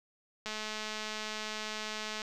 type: click train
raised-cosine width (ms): 0.2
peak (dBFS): -21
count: 379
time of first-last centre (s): 0.46-2.218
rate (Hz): 215
effects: none